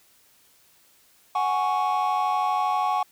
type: chord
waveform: triangle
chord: F# suspended second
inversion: none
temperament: just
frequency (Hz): 740 / 832.5 / 1110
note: F#5 / G#5 / C#6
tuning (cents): 0 / +4 / +2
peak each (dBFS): -23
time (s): 1.35-3.03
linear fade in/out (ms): 5
effects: tanh soft clip ceiling -14 dBFS + white hiss -59 dBFS RMS until 3.11 s